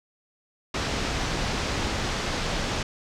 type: low-pass noise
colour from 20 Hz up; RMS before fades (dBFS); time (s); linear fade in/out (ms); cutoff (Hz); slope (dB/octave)
pink; -28; 0.74-2.83; 5; 6400; 24
effects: none